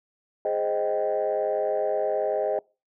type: chord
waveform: sine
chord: Ab major seventh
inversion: none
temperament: equal with one note detuned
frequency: 415.3 / 523.3 / 622.3 / 779.5 Hz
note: Ab4 / C5 / Eb5 / G5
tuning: 0 / 0 / 0 / -10 cents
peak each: -28 / -28 / -25 / -31 dBFS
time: 0.45-2.59 s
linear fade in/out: 2 ms
effects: noise-tail reverb RT60 0.3 s tail -25 dB re dry + tanh soft clip ceiling -16 dBFS